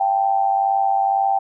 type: tone with amplitude modulation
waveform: sine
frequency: 783 Hz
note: G5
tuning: 2 cents flat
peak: -12 dBFS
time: 0-1.39 s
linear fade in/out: 10 ms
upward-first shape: sine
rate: 102 Hz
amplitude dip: 70%
effects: none